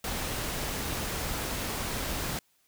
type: noise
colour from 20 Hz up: pink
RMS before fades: -33 dBFS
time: 0.04-2.39 s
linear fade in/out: 2 ms
effects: white hiss -69 dBFS RMS until 2.67 s